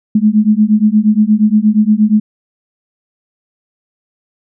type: beating tone pair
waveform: sine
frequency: 208.9 / 217.4 Hz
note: G#3 / A3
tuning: +10 / -21 cents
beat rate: 8.5 Hz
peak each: -10 dBFS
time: 0.15-2.2 s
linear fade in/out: 5 ms
effects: none